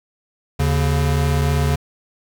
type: tone pair together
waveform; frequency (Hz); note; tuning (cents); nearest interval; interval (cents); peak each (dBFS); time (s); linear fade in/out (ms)
square; 77.57 / 141.2; D#2 / C#3; -5 / +32; minor seventh; 1037; -19; 0.59-1.76; 10
effects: 8-bit